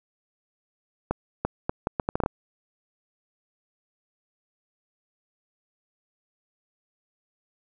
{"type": "accelerating click train", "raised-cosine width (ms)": 1, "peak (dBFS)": -10, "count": 10, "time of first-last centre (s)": [1.11, 2.261], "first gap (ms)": 340, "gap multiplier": 0.72, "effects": []}